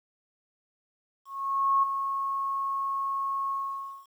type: tone with ADSR envelope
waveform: sine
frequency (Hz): 1094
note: C#6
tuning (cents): -23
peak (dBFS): -19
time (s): 1.25-4.07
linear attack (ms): 580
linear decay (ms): 9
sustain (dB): -8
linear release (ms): 560
effects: 10-bit